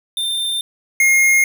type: tone pair in turn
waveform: square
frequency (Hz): 3593 / 2141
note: A7 / C7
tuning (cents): +36 / +39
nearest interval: major sixth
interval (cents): 897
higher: first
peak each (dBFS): -19 / -11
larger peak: second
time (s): 0.17-0.61 / 1-1.44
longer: neither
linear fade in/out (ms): 2
effects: none